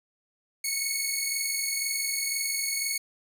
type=tone pair together; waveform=10% pulse; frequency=2195 / 2217 Hz; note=C#7 / C#7; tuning=-18 / 0 cents; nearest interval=unison; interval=18 cents; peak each=-21 dBFS; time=0.64-2.98 s; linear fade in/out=5 ms; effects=none